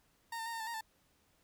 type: tone with pitch steps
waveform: 30% pulse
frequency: 922 / 900 / 926 / 911 / 885 / 932 / 886 Hz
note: A#5 / A5 / A#5 / A#5 / A5 / A#5 / A5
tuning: -19 / +39 / -12 / -40 / +10 / -1 / +12 cents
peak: -36 dBFS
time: 0.32-0.81 s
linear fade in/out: 5 ms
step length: 70 ms
effects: pink hiss -72 dBFS RMS until 1.43 s